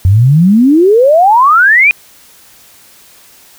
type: exponential sweep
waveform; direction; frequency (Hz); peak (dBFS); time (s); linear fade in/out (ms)
sine; up; 88.5 to 2495; -3; 0.05-1.91; 0
effects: white hiss -41 dBFS RMS until 3.58 s